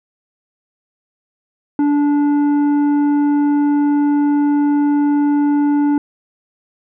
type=tone with tanh clipping; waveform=sine; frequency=290.4 Hz; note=D4; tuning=19 cents flat; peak=-13 dBFS; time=1.79-5.98 s; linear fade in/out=2 ms; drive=8 dB; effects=none